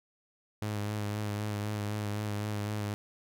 sawtooth tone with vibrato, 104.6 Hz, G#2, 13 cents sharp, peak -28 dBFS, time 0.62-2.94 s, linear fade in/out 0 ms, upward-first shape sine, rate 3.9 Hz, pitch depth 28 cents each way, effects none

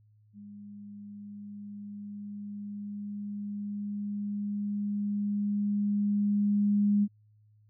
sine tone with level ramp, 204.8 Hz, G#3, 24 cents flat, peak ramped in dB -44 to -21 dBFS, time 0.33-7.08 s, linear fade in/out 50 ms, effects added 106 Hz sine -59 dBFS peak until 7.69 s

